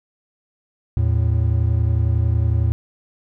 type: tone pair together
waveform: triangle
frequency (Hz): 80.19 / 111.1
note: E2 / A2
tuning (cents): -47 / +17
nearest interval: tritone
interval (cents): 564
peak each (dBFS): -16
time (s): 0.97-2.72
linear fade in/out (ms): 0
effects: none